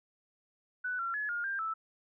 sine tone with pitch steps, 1490 / 1366 / 1701 / 1420 / 1591 / 1315 Hz, F#6 / F6 / G#6 / F6 / G6 / E6, +12 / -39 / +41 / +28 / +25 / -5 cents, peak -32 dBFS, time 0.84-1.74 s, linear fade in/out 10 ms, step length 150 ms, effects none

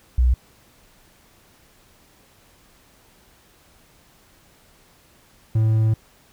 sine / triangle tone pair in turn, 61.74 / 110.24 Hz, B1 / A2, 0 / +4 cents, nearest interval minor seventh, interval 1004 cents, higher second, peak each -13 dBFS, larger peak neither, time 0.18-0.34 / 5.55-5.94 s, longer second, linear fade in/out 5 ms, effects pink hiss -55 dBFS RMS until 6.32 s

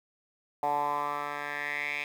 10% pulse tone with band-pass filter sweep, 145.6 Hz, D3, 15 cents flat, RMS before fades -32 dBFS, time 0.63-2.04 s, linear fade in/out 2 ms, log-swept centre 800 to 2500 Hz, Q 5, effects 9-bit

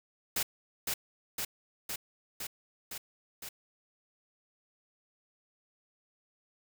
white noise with echo, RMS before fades -31 dBFS, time 0.36-0.43 s, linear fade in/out 5 ms, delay 510 ms, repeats 6, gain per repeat -2 dB, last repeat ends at 3.49 s, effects none

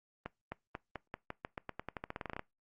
accelerating click train, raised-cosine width 0.5 ms, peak -24 dBFS, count 21, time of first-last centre 0.26-2.394 s, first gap 260 ms, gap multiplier 0.89, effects noise-tail reverb RT60 0.2 s tail -23 dB re dry + Opus 32 kbps

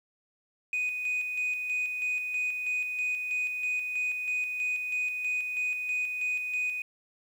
sine tone with tremolo, 2489 Hz, D#7, in tune, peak -25 dBFS, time 0.73-6.82 s, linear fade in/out 2 ms, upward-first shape square, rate 3.1 Hz, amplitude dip 45%, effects tanh soft clip ceiling -24 dBFS + 9-bit

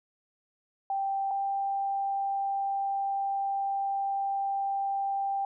sine tone pair in turn, 784 / 789 Hz, G5 / G5, 0 / +11 cents, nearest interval unison, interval 11 cents, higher second, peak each -27 dBFS, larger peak neither, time 0.9-1.31 / 1.31-5.45 s, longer second, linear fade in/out 2 ms, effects none

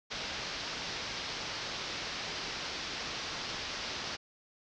white low-pass noise, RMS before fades -39 dBFS, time 0.1-4.17 s, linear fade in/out 20 ms, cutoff 5600 Hz, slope 48 dB/octave, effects none

